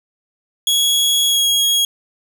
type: tone with pitch glide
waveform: sawtooth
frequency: 3337 to 3299 Hz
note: G#7 to G#7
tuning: +8 to -12 cents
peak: -10 dBFS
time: 0.67-1.85 s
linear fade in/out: 2 ms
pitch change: -20 cents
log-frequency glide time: 1.27-1.41 s
effects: none